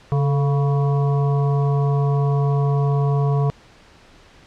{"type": "harmonic tone with a mistuned harmonic", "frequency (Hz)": 139.9, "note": "C#3", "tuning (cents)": 16, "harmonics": [1, 3, 5, 7, 8], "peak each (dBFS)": [-16, -26, -30, -33, -34], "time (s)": [0.12, 3.5], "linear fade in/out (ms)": 0, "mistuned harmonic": 3, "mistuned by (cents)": 65, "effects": ["pink hiss -49 dBFS RMS until 4.46 s", "low-pass 5000 Hz 12 dB/octave"]}